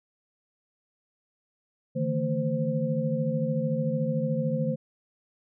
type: tone cluster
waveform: sine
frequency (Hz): 148 / 161.5 / 225.4 / 519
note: D3 / E3 / A3 / C5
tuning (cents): +14 / -35 / +42 / -14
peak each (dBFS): -30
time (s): 1.95-4.76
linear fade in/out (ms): 20
effects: none